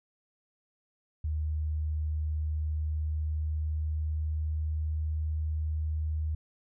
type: tone with pitch glide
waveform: sine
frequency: 76.9 to 77.61 Hz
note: D#2 to D#2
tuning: -20 to -4 cents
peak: -28 dBFS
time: 1.24-6.35 s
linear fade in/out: 5 ms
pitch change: +16 cents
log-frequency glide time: 2.63-5.05 s
effects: none